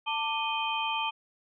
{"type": "tone cluster", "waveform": "sine", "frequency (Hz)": [892, 1177, 2489, 3128], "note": ["A5", "D6", "D#7", "G7"], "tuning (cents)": [23, 3, 0, -4], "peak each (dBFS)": [-31, -36, -34, -34], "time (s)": [0.06, 1.11], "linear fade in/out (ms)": 20, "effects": []}